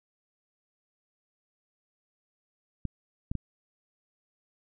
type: clicks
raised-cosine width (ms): 5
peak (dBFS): -19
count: 3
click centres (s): 2.853 / 3.315 / 3.353
effects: none